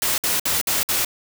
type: noise bursts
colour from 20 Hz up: white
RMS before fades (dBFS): -21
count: 5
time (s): 0.02-1.048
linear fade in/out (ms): 2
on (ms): 160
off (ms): 57
effects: none